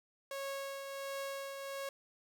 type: tone with tremolo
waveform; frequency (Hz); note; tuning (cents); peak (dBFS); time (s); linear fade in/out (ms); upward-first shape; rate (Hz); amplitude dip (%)
sawtooth; 550; C#5; -14; -34; 0.31-1.89; 2; triangle; 1.4; 45
effects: none